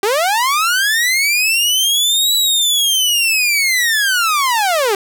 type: linear two-way sweep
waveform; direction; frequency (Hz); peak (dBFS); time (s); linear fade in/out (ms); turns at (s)
sawtooth; up then down; 380 to 3951 to 380; -9; 0.03-4.95; 2; 2.35
effects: none